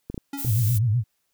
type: clicks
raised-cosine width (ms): 3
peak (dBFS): -19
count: 4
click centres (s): 0.1 / 0.144 / 0.178 / 0.449
type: tone with exponential decay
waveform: square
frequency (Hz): 279.3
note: C#4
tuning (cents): +13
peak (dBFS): -28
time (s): 0.33-0.62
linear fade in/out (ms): 5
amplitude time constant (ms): 61
type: noise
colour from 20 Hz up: violet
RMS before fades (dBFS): -31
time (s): 0.37-0.79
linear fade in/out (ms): 20
type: tone with vibrato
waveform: sine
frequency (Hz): 113.2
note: A2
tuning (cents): +50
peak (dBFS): -18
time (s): 0.44-1.04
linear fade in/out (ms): 50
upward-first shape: sine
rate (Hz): 8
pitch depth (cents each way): 180
effects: white hiss -73 dBFS RMS until 1.33 s